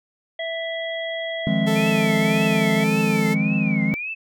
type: harmonic tone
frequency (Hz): 659.3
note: E5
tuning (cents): 0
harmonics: 1 / 3 / 5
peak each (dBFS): -27 / -30 / -33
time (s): 0.39-2.84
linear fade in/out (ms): 5
type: chord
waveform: triangle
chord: F minor seventh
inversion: third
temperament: equal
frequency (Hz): 155.56 / 174.61 / 207.7 / 261.6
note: Eb3 / F3 / Ab3 / C4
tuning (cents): 0 / 0 / 0 / 0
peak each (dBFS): -23 / -23 / -19 / -25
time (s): 1.47-3.94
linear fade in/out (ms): 0
type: tone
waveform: sawtooth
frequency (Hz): 440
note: A4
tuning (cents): 0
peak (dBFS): -20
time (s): 1.66-3.35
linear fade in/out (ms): 20
type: tone with vibrato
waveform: sine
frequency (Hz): 2349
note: D7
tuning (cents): 0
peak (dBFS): -26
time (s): 1.75-4.15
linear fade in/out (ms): 20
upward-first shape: triangle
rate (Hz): 1.8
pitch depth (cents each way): 220
effects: none